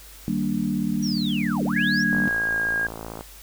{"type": "chord", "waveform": "sine", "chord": "Eb major seventh", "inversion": "none", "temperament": "equal", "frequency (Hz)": [155.56, 196, 233.1, 293.7], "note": ["Eb3", "G3", "Bb3", "D4"], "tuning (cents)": [0, 0, 0, 0], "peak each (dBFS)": [-31, -25, -26, -29], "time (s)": [0.28, 2.28], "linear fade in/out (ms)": 0}
{"type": "linear two-way sweep", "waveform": "sine", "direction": "down then up", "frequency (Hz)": [5880, 263.7, 5880], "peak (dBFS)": -29, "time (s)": [1.02, 2.04], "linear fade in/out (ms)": 20, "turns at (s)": 1.64}
{"type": "tone with pitch glide", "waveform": "sine", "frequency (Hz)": [1661.2, 1625.1], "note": ["G#6", "G#6"], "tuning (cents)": [0, -38], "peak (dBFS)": -21, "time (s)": [1.76, 2.87], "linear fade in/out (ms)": 5, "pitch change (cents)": -38, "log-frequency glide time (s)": [1.93, 2.58]}
{"type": "click train", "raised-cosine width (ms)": 1, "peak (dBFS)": -20, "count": 61, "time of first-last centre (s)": [2.13, 3.209], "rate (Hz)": 55.6}
{"effects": ["added 50 Hz sine -46 dBFS peak until 3.42 s", "white hiss -46 dBFS RMS until 3.42 s"]}